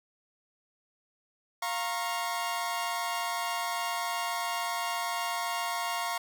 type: chord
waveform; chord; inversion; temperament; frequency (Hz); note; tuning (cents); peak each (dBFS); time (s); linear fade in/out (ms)
sawtooth; Bb minor; second; equal with one note detuned; 698.5 / 932.3 / 1091.6; F5 / Bb5 / Db6; 0 / 0 / -27; -31; 1.62-6.18; 5
effects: none